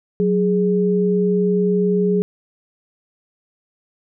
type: tone pair together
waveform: sine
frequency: 184.04 / 415.3 Hz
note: F#3 / G#4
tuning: -9 / 0 cents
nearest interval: octave + major second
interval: 1409 cents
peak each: -17 dBFS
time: 0.2-2.22 s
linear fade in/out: 0 ms
effects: none